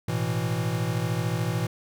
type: chord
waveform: square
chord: A suspended second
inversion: none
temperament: equal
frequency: 110 / 123.47 / 164.81 Hz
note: A2 / B2 / E3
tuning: 0 / 0 / 0 cents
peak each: -30 dBFS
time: 0.08-1.67 s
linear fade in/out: 5 ms
effects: none